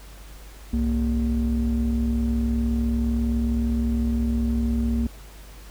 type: ring-modulated tone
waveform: triangle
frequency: 83.9 Hz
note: E2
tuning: 31 cents sharp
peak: -15 dBFS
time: 0.73-5.07 s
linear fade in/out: 5 ms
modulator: 148 Hz
effects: added 50 Hz sine -41 dBFS peak until 5.7 s + pink hiss -48 dBFS RMS until 5.7 s